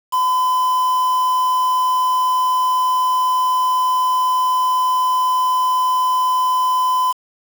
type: tone with quantisation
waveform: triangle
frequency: 1014 Hz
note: B5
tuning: 45 cents sharp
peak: -12 dBFS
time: 0.12-7.13 s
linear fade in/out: 20 ms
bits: 5
effects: none